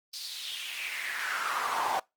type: noise with high-pass filter sweep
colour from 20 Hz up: brown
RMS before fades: -33 dBFS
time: 0.13-2 s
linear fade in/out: 10 ms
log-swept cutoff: 4800 to 780 Hz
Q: 3.8
effects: noise-tail reverb RT60 0.2 s tail -23 dB re dry + Opus 24 kbps